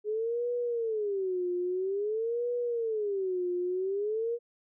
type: tone with vibrato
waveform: sine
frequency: 415.3 Hz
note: G#4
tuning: in tune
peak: -28 dBFS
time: 0.04-4.39 s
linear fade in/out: 50 ms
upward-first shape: sine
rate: 0.5 Hz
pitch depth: 270 cents each way
effects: none